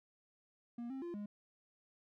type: tone with pitch steps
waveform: triangle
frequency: 237.2 / 266.4 / 345.6 / 206.4 Hz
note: A#3 / C4 / F4 / G#3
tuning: +30 / +31 / -18 / -10 cents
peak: -39 dBFS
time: 0.78-1.26 s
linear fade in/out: 5 ms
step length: 120 ms
effects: none